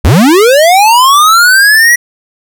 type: linear sweep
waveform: square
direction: up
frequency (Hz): 51.91 to 1950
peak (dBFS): -3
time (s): 0.04-1.96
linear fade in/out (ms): 10
effects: none